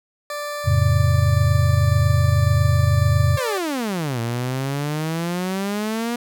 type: tone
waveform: 20% pulse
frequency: 587.3 Hz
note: D5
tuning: in tune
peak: -21 dBFS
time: 0.3-3.58 s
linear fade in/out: 2 ms
type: chord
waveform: sine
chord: F augmented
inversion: none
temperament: just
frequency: 87.31 / 109.13 / 136.42 Hz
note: F2 / A2 / C#3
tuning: 0 / -14 / -27 cents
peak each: -18 / -18 / -19 dBFS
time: 0.64-3.39 s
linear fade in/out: 50 ms
type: exponential two-way sweep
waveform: sawtooth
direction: down then up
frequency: 554.4 to 114.3 to 241 Hz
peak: -18 dBFS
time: 3.37-6.16 s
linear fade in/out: 5 ms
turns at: 4.2 s
effects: none